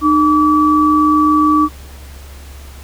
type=tone pair together; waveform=sine; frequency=304.5 / 1149.6 Hz; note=D#4 / D6; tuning=-37 / -37 cents; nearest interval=octave + major seventh; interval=2300 cents; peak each=-11 dBFS; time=0.01-1.69 s; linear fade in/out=50 ms; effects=added 69 Hz sine -32 dBFS peak until 2.83 s + pink hiss -40 dBFS RMS until 2.83 s